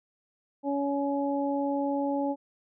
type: harmonic tone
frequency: 281.1 Hz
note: C#4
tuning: 24 cents sharp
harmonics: 1 / 2 / 3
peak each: -28 / -31 / -33 dBFS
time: 0.63-2.36 s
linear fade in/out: 50 ms
effects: none